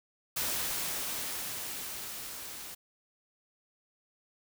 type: noise with level ramp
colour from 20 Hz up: white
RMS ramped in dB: -32 to -44 dBFS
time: 0.36-2.75 s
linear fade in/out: 10 ms
effects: none